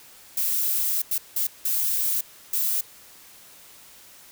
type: noise bursts at uneven times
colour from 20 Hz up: violet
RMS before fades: -24 dBFS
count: 5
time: 0.37-1.02 / 1.11-1.18 / 1.36-1.47 / 1.65-2.21 / 2.53-2.81 s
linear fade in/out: 5 ms
effects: white hiss -49 dBFS RMS until 4.31 s